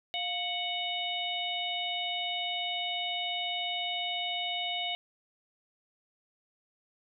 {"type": "harmonic tone with a mistuned harmonic", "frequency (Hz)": 740, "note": "F#5", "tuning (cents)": 0, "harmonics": [1, 3, 4, 5], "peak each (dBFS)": [-37, -38, -35, -36], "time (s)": [0.14, 4.95], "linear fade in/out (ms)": 0, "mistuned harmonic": 1, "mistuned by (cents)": -82, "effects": []}